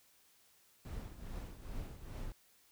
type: noise with tremolo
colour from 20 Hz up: brown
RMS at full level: -42 dBFS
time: 0.85-2.32 s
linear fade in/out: 0 ms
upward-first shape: triangle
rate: 2.4 Hz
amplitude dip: 75%
effects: white hiss -68 dBFS RMS until 2.71 s